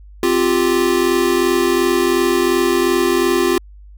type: chord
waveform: square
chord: C suspended fourth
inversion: none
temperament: equal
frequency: 261.6 / 349.2 / 392 Hz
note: C4 / F4 / G4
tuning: 0 / 0 / 0 cents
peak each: -22 / -16 / -19 dBFS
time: 0.23-3.58 s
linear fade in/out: 2 ms
effects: added 50 Hz sine -37 dBFS peak until 3.97 s